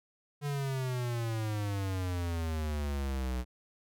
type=exponential sweep; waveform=square; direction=down; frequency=146.6 to 61.1 Hz; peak=-32 dBFS; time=0.41-3.45 s; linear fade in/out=50 ms; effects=none